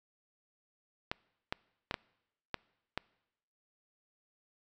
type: clicks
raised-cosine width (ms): 0.3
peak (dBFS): -17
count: 6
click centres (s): 1.115 / 1.525 / 1.911 / 1.942 / 2.543 / 2.976
effects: noise-tail reverb RT60 0.9 s tail -25 dB re dry